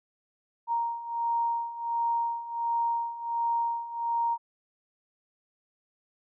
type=beating tone pair; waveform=sine; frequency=932.3 / 933.7 Hz; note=A#5 / A#5; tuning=0 / +3 cents; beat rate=1.4 Hz; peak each=-32 / -28 dBFS; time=0.67-4.38 s; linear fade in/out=50 ms; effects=none